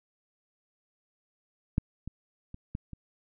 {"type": "clicks", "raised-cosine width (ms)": 5, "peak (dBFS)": [-12, -25, -29, -21, -29], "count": 5, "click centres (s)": [1.781, 2.076, 2.544, 2.751, 2.933], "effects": []}